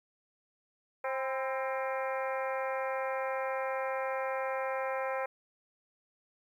harmonic tone with a mistuned harmonic, 265.4 Hz, C4, 25 cents sharp, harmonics 2 / 3 / 4 / 5 / 6 / 7 / 8 / 9, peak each -34 / -38 / -40 / -42 / -44 / -45 / -46 / -47 dBFS, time 1.04-5.26 s, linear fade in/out 5 ms, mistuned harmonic 4, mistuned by -58 cents, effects 11-bit

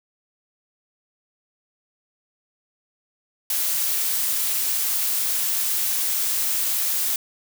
blue noise, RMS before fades -23 dBFS, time 3.5-7.16 s, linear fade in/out 2 ms, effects none

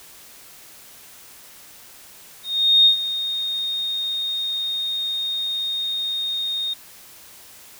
sine tone with ADSR envelope, 3698 Hz, A#7, 15 cents flat, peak -9 dBFS, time 2.43-6.74 s, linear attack 430 ms, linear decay 100 ms, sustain -13 dB, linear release 10 ms, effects white hiss -45 dBFS RMS until 7.79 s

